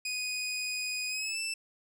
20% pulse tone with pitch glide, 2489 to 2652 Hz, D#7 to E7, 0 to +10 cents, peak -27 dBFS, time 0.05-1.54 s, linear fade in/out 5 ms, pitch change +110 cents, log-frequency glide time 1.08-1.39 s, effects none

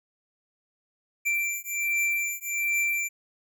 square beating tone pair, 2349 / 2350.3 Hz, D7 / D7, 0 / +1 cents, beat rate 1.3 Hz, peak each -29 / -29 dBFS, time 1.25-3.09 s, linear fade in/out 20 ms, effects none

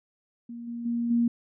sine tone with level steps, 235.7 Hz, A#3, 19 cents sharp, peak -36 / -32 / -25 / -20 dBFS, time 0.49-1.28 s, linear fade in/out 5 ms, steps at 0.67 / 0.85 / 1.1 s, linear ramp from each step 10 ms, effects none

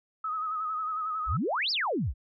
sine tone with vibrato, 1269 Hz, D#6, 34 cents sharp, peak -29 dBFS, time 0.24-1.37 s, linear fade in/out 5 ms, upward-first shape sine, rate 11 Hz, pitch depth 52 cents each way
sine exponential two-way sweep, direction up then down, 46.2 to 5530 to 46.2 Hz, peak -26 dBFS, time 1.26-2.14 s, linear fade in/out 50 ms, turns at 1.71 s
effects none

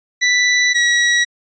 sawtooth tone pair in turn, 1975.5 / 1920.4 Hz, B6 / B6, 0 / -49 cents, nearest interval unison, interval 49 cents, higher first, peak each -8 dBFS, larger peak neither, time 0.21-0.74 / 0.74-1.25 s, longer first, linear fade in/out 20 ms, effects resampled to 16000 Hz

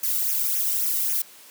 violet noise with flanger, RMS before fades -24 dBFS, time 0.03-1.22 s, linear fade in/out 5 ms, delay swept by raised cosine 0.23 to 1.23 ms, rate 3.7 Hz, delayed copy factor -1, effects white hiss -48 dBFS RMS until 1.5 s + high-pass 200 Hz 12 dB/octave

